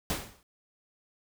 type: noise with exponential decay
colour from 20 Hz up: pink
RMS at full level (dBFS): -28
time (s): 0.1-0.43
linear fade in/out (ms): 1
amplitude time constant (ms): 71
effects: none